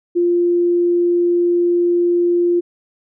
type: tone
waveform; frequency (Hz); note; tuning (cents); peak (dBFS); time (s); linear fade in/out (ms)
sine; 348.5; F4; -4; -12; 0.15-2.61; 20
effects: none